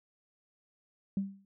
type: tone with exponential decay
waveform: sine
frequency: 196 Hz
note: G3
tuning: in tune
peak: -25 dBFS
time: 1.17-1.45 s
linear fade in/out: 2 ms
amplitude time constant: 60 ms
effects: tanh soft clip ceiling -22 dBFS